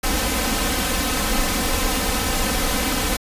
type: noise with comb filter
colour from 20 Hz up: pink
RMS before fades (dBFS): -21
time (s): 0.03-3.17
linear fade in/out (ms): 10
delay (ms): 3.9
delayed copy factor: +0.85
effects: resampled to 32000 Hz